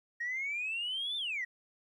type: exponential two-way sweep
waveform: sine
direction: up then down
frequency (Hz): 1864.7 to 3600 to 1864.7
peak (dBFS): -32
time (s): 0.2-1.45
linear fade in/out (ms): 10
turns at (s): 1.17
effects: tanh soft clip ceiling -29 dBFS + 12-bit